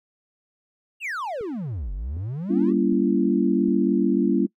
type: exponential two-way sweep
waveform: triangle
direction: down then up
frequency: 2911 to 43.65 to 418.7 Hz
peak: -25 dBFS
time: 1-2.74 s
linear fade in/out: 50 ms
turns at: 1.93 s
type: click train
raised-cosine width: 3 ms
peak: -30 dBFS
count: 4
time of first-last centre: 1.41-3.683 s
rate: 1.32 Hz
type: chord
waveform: sine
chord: G diminished seventh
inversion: none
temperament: just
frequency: 196 / 235.2 / 282.2 / 338.7 Hz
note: G3 / Bb3 / Db4 / Fb4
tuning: 0 / +16 / +31 / +47 cents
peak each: -23 dBFS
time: 2.49-4.47 s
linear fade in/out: 20 ms
effects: noise-tail reverb RT60 0.1 s tail -24 dB re dry